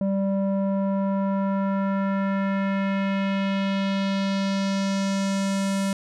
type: tone with low-pass filter sweep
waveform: square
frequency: 195.5 Hz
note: G3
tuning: 4 cents flat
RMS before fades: -24 dBFS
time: 0.01-5.93 s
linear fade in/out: 2 ms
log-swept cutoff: 540 to 9700 Hz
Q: 1.6
effects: none